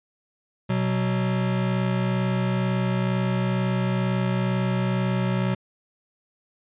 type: tone pair together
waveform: square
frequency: 124.7 / 186.84 Hz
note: B2 / F#3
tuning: +17 / +17 cents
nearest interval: perfect fifth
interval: 700 cents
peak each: -25 dBFS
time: 0.69-5.55 s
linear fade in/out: 10 ms
effects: resampled to 8000 Hz

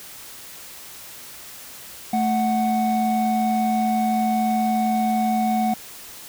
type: tone pair together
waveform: triangle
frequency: 219.8 / 740 Hz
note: A3 / F#5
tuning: -2 / 0 cents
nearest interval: octave + major sixth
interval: 2102 cents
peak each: -19 dBFS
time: 2.13-5.74 s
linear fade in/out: 5 ms
effects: white hiss -40 dBFS RMS until 6.28 s

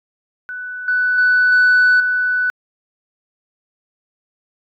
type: tone with level steps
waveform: sine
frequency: 1491 Hz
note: F#6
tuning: 13 cents sharp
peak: -25 / -13 / -9 / -7 / -14 dBFS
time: 0.49-2.5 s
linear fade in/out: 0 ms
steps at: 0.88 / 1.18 / 1.52 / 2 s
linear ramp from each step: 2 ms
effects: tanh soft clip ceiling -7 dBFS

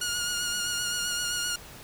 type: tone with vibrato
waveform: 10% pulse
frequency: 1433 Hz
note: F6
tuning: 44 cents sharp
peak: -19 dBFS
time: 0.01-1.56 s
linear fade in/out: 5 ms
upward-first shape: sine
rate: 7.7 Hz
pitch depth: 27 cents each way
effects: pink hiss -46 dBFS RMS until 1.83 s

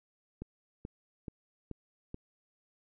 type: click train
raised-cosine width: 3 ms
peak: -27 dBFS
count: 5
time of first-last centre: 0.42-2.144 s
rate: 2.32 Hz
effects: none

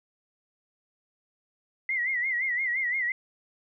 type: tone with vibrato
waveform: sine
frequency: 2021 Hz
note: B6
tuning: 39 cents sharp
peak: -25 dBFS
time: 1.89-3.12 s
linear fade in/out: 2 ms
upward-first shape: sine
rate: 5.8 Hz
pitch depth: 110 cents each way
effects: none

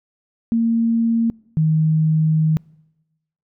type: tone pair in turn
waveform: sine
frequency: 229.5 / 157.12 Hz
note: A#3 / D#3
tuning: -27 / +17 cents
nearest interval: perfect fifth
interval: 656 cents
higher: first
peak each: -14 / -13 dBFS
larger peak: second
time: 0.52-1.3 / 1.57-2.57 s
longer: second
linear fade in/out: 0 ms
effects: noise-tail reverb RT60 1.0 s tail -26 dB re dry

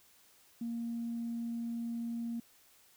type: tone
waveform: sine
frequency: 233.1 Hz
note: A#3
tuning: in tune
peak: -34 dBFS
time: 0.61-2.4 s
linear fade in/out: 5 ms
effects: tanh soft clip ceiling -30 dBFS + white hiss -64 dBFS RMS until 2.96 s

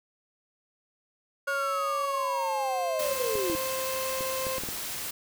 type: tone with pitch glide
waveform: 30% pulse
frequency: 554.4 to 524.8 Hz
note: C#5 to C5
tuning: 0 to +5 cents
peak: -28 dBFS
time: 1.47-4.59 s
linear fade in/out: 10 ms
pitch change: -95 cents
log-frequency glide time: 2.18-2.72 s
type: linear sweep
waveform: sine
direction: down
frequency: 1450 to 310 Hz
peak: -28 dBFS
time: 1.47-3.56 s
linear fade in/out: 10 ms
type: noise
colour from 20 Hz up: white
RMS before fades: -35 dBFS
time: 2.99-5.11 s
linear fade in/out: 5 ms
type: clicks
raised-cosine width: 2 ms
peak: -24 dBFS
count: 8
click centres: 3.355 / 3.499 / 3.552 / 4.208 / 4.468 / 4.583 / 4.636 / 4.688 s
effects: none

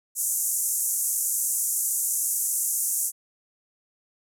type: band-pass noise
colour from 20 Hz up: white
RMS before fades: -26 dBFS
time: 0.15-3.12 s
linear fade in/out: 50 ms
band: 6500 to 13000 Hz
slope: 48 dB/octave
effects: none

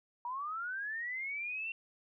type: linear sweep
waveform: sine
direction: up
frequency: 940 to 2733 Hz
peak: -36 dBFS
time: 0.25-1.72 s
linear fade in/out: 2 ms
effects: none

